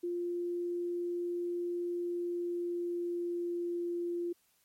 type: tone with pitch glide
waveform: sine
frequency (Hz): 349.2 to 346.4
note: F4 to F4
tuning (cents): 0 to -14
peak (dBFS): -32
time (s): 0.03-4.33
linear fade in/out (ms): 10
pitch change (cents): -14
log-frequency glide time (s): 1.93-3.87
effects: white hiss -71 dBFS RMS until 4.64 s + MP3 64 kbps